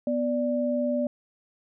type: tone pair together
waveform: sine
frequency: 246.9 / 587.3 Hz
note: B3 / D5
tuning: 0 / 0 cents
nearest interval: octave + minor third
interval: 1500 cents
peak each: -26 dBFS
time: 0.07-1.07 s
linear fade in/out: 2 ms
effects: none